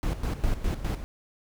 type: noise with tremolo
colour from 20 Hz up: brown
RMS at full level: -26 dBFS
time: 0.03-1.04 s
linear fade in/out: 0 ms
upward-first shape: square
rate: 4.9 Hz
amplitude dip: 70%
effects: none